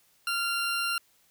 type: tone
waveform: 20% pulse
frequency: 1386 Hz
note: F6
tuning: 14 cents flat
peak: -22 dBFS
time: 0.27-0.98 s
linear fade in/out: 2 ms
effects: white hiss -65 dBFS RMS until 1.3 s